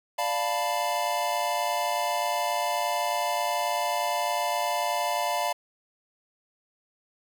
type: chord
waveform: square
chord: B half-diminished seventh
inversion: first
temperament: equal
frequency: 587.3 / 698.5 / 880 / 987.8 Hz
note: D5 / F5 / A5 / B5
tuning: 0 / 0 / 0 / 0 cents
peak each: -33 / -30 / -32 / -32 dBFS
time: 0.18-5.53 s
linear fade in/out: 10 ms
effects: none